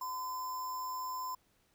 sine tone with sample-and-hold, 1015 Hz, B5, 47 cents sharp, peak -36 dBFS, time 0.01-1.35 s, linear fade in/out 5 ms, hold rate 6300 Hz, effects pink hiss -72 dBFS RMS until 1.74 s

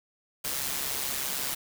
white noise with amplitude modulation, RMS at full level -29 dBFS, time 0.44-1.55 s, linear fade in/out 10 ms, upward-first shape sine, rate 136 Hz, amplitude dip 60%, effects none

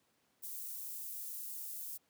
white high-pass noise, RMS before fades -44 dBFS, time 0.42-1.98 s, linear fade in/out 20 ms, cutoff 11000 Hz, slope 12 dB/octave, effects pink hiss -75 dBFS RMS until 2.09 s + high-pass 150 Hz 12 dB/octave

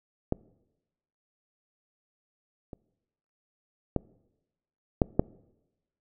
clicks, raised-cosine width 2 ms, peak -12 / -27 / -12 / -7 / -7 dBFS, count 5, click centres 0.324 / 2.732 / 3.963 / 5.018 / 5.195 s, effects noise-tail reverb RT60 1.0 s tail -23 dB re dry

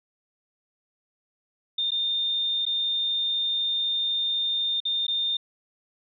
sine tone with dropouts, 3626 Hz, A#7, 49 cents flat, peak -23 dBFS, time 1.78-5.37 s, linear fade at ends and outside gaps 5 ms, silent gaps 1.907-1.917 / 2.654-2.664 / 4.803-4.852 / 5.068-5.08 s, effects none

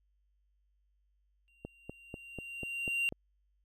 triangle tone with exponential growth, 2768 Hz, F7, 16 cents flat, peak -26 dBFS, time 1.48-3.09 s, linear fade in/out 0 ms, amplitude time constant 350 ms
click train, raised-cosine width 2 ms, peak -27 dBFS, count 7, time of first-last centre 1.65-3.124 s, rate 4.07 Hz
effects added 50 Hz sine -70 dBFS peak until 3.64 s

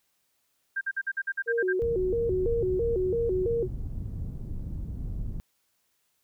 sine tone bursts, 1589 Hz, G6, 23 cents sharp, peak -26 dBFS, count 10, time 0.76-1.73 s, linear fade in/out 10 ms, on 52 ms, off 50 ms
sine tone with vibrato, 415.3 Hz, G#4, in tune, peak -24 dBFS, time 1.46-3.68 s, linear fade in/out 50 ms, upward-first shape square, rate 3 Hz, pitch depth 200 cents each way
pink low-pass noise, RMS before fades -34 dBFS, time 1.82-5.4 s, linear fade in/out 0 ms, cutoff 140 Hz, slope 12 dB/octave
effects white hiss -73 dBFS RMS until 6.23 s

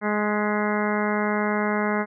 harmonic tone with a mistuned harmonic, 209.3 Hz, G#3, 14 cents sharp, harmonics 1 / 2 / 3 / 4 / 5 / 6 / 7 / 8 / 9 / 10, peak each -25 / -28 / -30 / -31 / -32 / -33 / -33 / -34 / -35 / -35 dBFS, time 0.01-2.06 s, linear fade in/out 50 ms, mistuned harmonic 9, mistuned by +45 cents, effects none

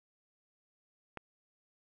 click, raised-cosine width 0.5 ms, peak -26 dBFS, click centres 1.173 s, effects none

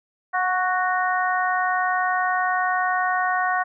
harmonic tone with a mistuned harmonic, 370 Hz, F#4, in tune, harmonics 2 / 3 / 4 / 5, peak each -23 / -25 / -26 / -27 dBFS, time 0.33-3.64 s, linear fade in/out 20 ms, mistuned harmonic 2, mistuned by -21 cents, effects none

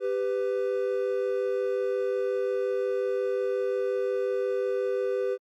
triangle tone pair together, 394.4 / 500 Hz, G4 / B4, +11 / +21 cents, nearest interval major third, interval 410 cents, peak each -26 dBFS, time 0-5.38 s, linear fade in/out 50 ms, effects Opus 48 kbps

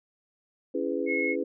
sine chord, C# minor seventh, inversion none, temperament just, 277.2 / 332.6 / 415.8 / 498.9 Hz, C#4 / E4 / G#4 / B4, 0 / +16 / +2 / +17 cents, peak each -32 dBFS, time 0.74-1.44 s, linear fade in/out 10 ms
sine tone, 2175 Hz, C#7, 33 cents flat, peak -27 dBFS, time 1.06-1.36 s, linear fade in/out 50 ms
effects none

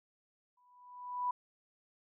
sine tone with exponential growth, 987.8 Hz, B5, in tune, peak -29 dBFS, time 0.57-1.31 s, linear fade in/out 5 ms, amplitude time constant 160 ms, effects none

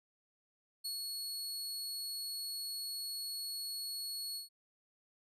sawtooth tone with ADSR envelope, 4359 Hz, C#8, 30 cents flat, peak -34 dBFS, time 0.84-4.49 s, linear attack 15 ms, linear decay 120 ms, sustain -2 dB, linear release 130 ms, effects resampled to 32000 Hz

